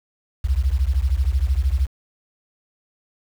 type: beating tone pair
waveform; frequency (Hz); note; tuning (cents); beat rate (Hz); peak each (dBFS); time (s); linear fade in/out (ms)
sine; 60.6 / 73.6; B1 / D2; -32 / +4; 13; -19 / -20; 0.44-1.87; 10
effects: 7-bit